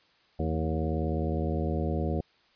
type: harmonic tone with a mistuned harmonic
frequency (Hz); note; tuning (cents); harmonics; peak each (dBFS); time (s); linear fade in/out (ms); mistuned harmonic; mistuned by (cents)
79.5; D#2; +38; 1 / 2 / 3 / 4 / 5 / 6 / 7 / 9; -30 / -33 / -35 / -36 / -37 / -38 / -38 / -40; 0.39-2.21; 5; 3; -74
effects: white hiss -64 dBFS RMS until 2.55 s + resampled to 11025 Hz